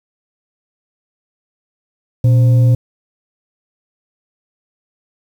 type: tone with frequency modulation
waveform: sine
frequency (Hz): 120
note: B2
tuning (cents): -49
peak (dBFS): -7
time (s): 2.24-2.75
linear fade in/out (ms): 5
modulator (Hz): 400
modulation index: 0.23
effects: 7-bit